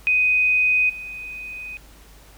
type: tone with level steps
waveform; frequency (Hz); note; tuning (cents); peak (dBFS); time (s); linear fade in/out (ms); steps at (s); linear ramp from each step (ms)
sine; 2500; D#7; +8; -15 / -31; 0.07-1.77; 0; 0.89; 10
effects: added 50 Hz sine -47 dBFS peak until 2.37 s + pink hiss -50 dBFS RMS until 2.37 s